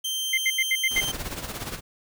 sawtooth tone, 3136 Hz, G7, in tune, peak -23 dBFS, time 0.04-1.12 s, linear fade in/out 10 ms
triangle tone bursts, 2093 Hz, C7, in tune, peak -18 dBFS, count 6, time 0.33-1.006 s, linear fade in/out 5 ms, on 46 ms, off 80 ms
pink noise with tremolo, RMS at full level -31 dBFS, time 0.9-1.81 s, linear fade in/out 50 ms, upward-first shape sine, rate 17 Hz, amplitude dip 65%
effects none

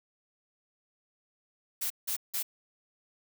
blue noise bursts, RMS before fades -32 dBFS, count 3, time 1.81-2.429 s, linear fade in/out 10 ms, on 93 ms, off 170 ms, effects none

